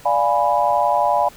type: chord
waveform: sine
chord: D diminished seventh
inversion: none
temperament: equal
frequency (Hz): 587.3 / 698.5 / 830.6 / 987.8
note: D5 / F5 / Ab5 / Cb6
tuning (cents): 0 / 0 / 0 / 0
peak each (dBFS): -21 / -20 / -19 / -20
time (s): 0.05-1.29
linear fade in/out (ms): 10
effects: pink hiss -44 dBFS RMS until 1.36 s